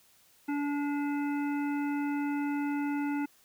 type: harmonic tone with a mistuned harmonic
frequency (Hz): 287.9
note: D4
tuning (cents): -34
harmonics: 1 / 3 / 5 / 7 / 9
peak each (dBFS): -29 / -39 / -43 / -46 / -48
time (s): 0.48-3.26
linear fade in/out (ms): 10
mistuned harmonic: 7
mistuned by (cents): +25
effects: white hiss -63 dBFS RMS until 3.44 s